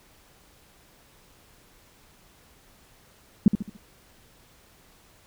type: tone with echo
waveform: sine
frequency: 205.6 Hz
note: G#3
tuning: 17 cents flat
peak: -10 dBFS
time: 3.46-3.48 s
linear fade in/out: 2 ms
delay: 72 ms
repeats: 4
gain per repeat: -8 dB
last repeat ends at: 3.768 s
effects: pink hiss -57 dBFS RMS until 5.26 s